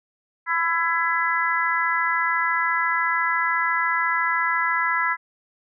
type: harmonic tone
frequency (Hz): 334.1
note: E4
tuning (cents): +23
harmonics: 3 / 4 / 5 / 6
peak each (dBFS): -25 / -25 / -25 / -25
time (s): 0.46-5.17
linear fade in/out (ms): 50
effects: none